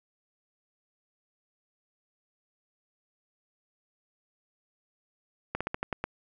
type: slowing click train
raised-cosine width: 0.5 ms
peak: -15 dBFS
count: 7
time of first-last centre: 5.55-6.04 s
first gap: 56 ms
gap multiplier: 1.15
effects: none